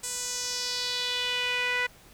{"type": "tone with band-pass filter sweep", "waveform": "sawtooth", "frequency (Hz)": 493.9, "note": "B4", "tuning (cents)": 0, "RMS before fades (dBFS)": -30, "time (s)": [0.03, 1.87], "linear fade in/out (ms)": 10, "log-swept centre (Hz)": [8100, 2000], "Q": 2.8, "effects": ["pink hiss -54 dBFS RMS until 2.13 s"]}